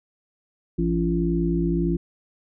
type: harmonic tone with a mistuned harmonic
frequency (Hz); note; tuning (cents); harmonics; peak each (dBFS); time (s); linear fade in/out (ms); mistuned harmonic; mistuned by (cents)
56.9; A#1; -41; 1 / 3 / 5 / 6; -27 / -23 / -28 / -25; 0.78-1.97; 10; 5; -28
effects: none